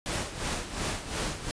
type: noise with tremolo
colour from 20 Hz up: pink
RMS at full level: -30 dBFS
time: 0.06-1.51 s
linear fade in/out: 0 ms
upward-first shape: sine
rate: 2.8 Hz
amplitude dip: 70%
effects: resampled to 22050 Hz